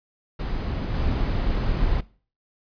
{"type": "noise with level steps", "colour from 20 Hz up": "brown", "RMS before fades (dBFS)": [-26, -23], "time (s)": [0.39, 2.01], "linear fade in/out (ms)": 10, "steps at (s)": 0.94, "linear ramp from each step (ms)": 2, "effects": ["noise-tail reverb RT60 0.4 s tail -20 dB re dry", "resampled to 11025 Hz"]}